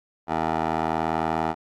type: tone with band-pass filter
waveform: 15% pulse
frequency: 80.3 Hz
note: E2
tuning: 45 cents flat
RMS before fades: -25 dBFS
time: 0.27-1.55 s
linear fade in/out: 50 ms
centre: 790 Hz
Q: 1.6
effects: AAC 64 kbps